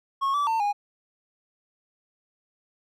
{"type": "tone with pitch steps", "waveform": "triangle", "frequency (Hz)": [1093, 1155, 900, 820], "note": ["C#6", "D6", "A5", "G#5"], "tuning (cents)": [-25, -29, 39, -22], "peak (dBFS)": -20, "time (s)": [0.21, 0.73], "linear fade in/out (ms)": 20, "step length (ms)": 130, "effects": []}